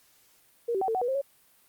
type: tone with pitch steps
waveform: sine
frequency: 470.8 / 385 / 762 / 448.5 / 746 / 485.5 / 530 / 555 Hz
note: A#4 / G4 / G5 / A4 / F#5 / B4 / C5 / C#5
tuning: +17 / -31 / -49 / +33 / +14 / -30 / +22 / +2 cents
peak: -25 dBFS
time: 0.68-1.216 s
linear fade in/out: 10 ms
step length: 67 ms
effects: white hiss -62 dBFS RMS until 1.68 s + Opus 48 kbps